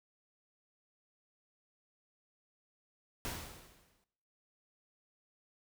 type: noise with exponential decay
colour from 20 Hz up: pink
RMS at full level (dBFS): -38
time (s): 3.25-4.04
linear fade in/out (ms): 0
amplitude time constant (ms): 170
effects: noise-tail reverb RT60 0.9 s tail -19 dB re dry